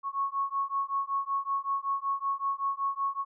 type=beating tone pair; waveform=sine; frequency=1100 / 1105.3 Hz; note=C#6 / C#6; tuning=-14 / -5 cents; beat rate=5.3 Hz; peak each=-31 dBFS; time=0.03-3.25 s; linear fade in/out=50 ms; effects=none